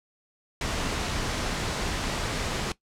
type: noise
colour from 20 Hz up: pink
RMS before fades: -29 dBFS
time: 0.61-2.72 s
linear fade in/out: 2 ms
effects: noise-tail reverb RT60 0.1 s tail -18 dB re dry + low-pass 7000 Hz 12 dB/octave